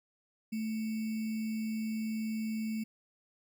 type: tone with sample-and-hold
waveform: sine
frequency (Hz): 219.7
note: A3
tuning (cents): -2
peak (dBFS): -32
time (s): 0.52-2.84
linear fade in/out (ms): 10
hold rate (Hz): 2450
effects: none